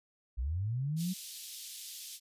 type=linear sweep; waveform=sine; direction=up; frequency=54.3 to 190 Hz; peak=-31 dBFS; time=0.37-1.14 s; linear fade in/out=20 ms
type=high-pass noise; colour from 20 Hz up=pink; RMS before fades=-45 dBFS; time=0.96-2.2 s; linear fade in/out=50 ms; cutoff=3400 Hz; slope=24 dB/octave
effects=resampled to 32000 Hz